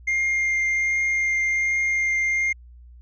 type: tone with vibrato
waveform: triangle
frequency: 2114 Hz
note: C7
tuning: 17 cents sharp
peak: -18 dBFS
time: 0.07-2.53 s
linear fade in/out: 10 ms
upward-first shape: triangle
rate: 1.3 Hz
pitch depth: 8 cents each way
effects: added 60 Hz sine -43 dBFS peak until 3.01 s + resampled to 16000 Hz